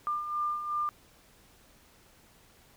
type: beating tone pair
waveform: sine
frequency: 1196 / 1198.7 Hz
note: D6 / D6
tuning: +31 / +35 cents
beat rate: 2.7 Hz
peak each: -38 / -30 dBFS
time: 0.07-0.89 s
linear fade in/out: 0 ms
effects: pink hiss -60 dBFS RMS until 2.76 s